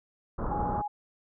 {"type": "low-pass noise", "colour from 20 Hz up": "pink", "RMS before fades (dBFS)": -32, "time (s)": [0.38, 0.82], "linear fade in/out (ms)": 10, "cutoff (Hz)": 1300, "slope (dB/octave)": 48}
{"type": "tone", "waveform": "sine", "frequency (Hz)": 830.6, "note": "G#5", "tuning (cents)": 0, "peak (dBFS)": -30, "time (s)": [0.51, 0.88], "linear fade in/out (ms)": 10}
{"effects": []}